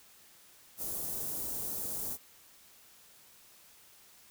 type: band-stop noise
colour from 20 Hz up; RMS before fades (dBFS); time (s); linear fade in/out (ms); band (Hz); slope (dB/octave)
white; -37; 0.77-2.18; 50; 610 to 9100; 12
effects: white hiss -59 dBFS RMS until 4.3 s